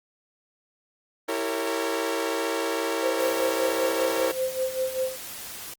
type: chord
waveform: sawtooth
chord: E diminished seventh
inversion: none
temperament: equal with one note detuned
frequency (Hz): 329.6 / 392 / 458.4 / 554.4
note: E4 / G4 / Bb4 / Db5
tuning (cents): 0 / 0 / -29 / 0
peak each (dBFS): -27 / -30 / -25 / -28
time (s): 1.28-4.32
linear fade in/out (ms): 10
type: tone with tremolo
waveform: sine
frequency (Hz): 519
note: C5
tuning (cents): -14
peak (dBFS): -22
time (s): 3.01-5.17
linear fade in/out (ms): 50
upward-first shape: sine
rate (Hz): 5.1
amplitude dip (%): 75
type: noise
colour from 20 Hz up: white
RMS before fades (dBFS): -38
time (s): 3.19-5.74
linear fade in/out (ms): 5
effects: Opus 32 kbps